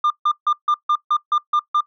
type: tone bursts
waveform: sine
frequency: 1200 Hz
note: D6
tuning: 37 cents sharp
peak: -11 dBFS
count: 9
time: 0.04-1.807 s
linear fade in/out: 5 ms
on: 63 ms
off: 150 ms
effects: noise-tail reverb RT60 0.1 s tail -21 dB re dry + tanh soft clip ceiling -13 dBFS